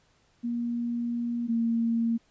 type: tone pair in turn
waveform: sine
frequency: 237.1 / 230.4 Hz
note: A#3 / A#3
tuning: +30 / -20 cents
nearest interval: unison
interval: 50 cents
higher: first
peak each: -27 / -23 dBFS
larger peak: second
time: 0.43-1.48 / 1.48-2.18 s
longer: first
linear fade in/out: 20 ms
effects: pink hiss -66 dBFS RMS until 2.3 s + resampled to 16000 Hz